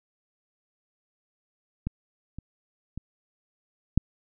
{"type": "clicks", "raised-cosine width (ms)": 5, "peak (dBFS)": [-16, -25, -22, -6], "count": 4, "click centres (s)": [1.87, 2.386, 2.976, 3.976], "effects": []}